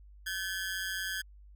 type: ring-modulated tone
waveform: sawtooth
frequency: 1627 Hz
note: G#6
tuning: 36 cents flat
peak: -27 dBFS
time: 0.26-1.22 s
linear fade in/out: 10 ms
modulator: 92 Hz
effects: added 50 Hz sine -51 dBFS peak until 1.55 s